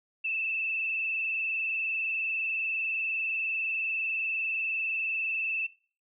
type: tone with vibrato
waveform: sine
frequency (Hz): 2634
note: E7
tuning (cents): -2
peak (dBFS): -28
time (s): 0.24-5.67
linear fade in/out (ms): 10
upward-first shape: sine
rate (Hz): 20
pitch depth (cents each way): 42
effects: noise-tail reverb RT60 0.4 s tail -21 dB re dry